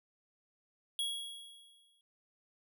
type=tone with exponential decay; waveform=square; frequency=3322 Hz; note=G#7; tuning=in tune; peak=-32 dBFS; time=0.99-2.01 s; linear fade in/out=1 ms; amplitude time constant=220 ms; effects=none